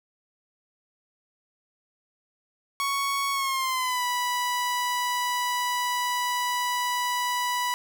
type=tone with pitch glide; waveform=sawtooth; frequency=1111 to 984.1 Hz; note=C#6 to B5; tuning=+4 to -6 cents; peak=-21 dBFS; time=2.8-7.74 s; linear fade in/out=0 ms; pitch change=-210 cents; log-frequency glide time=3.32-4.04 s; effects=none